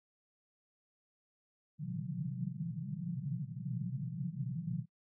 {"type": "band-pass noise", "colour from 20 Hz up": "pink", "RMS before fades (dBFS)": -39, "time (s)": [1.78, 4.86], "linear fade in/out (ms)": 50, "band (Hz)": [120, 190], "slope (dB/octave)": 96, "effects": ["noise-tail reverb RT60 0.1 s tail -24 dB re dry"]}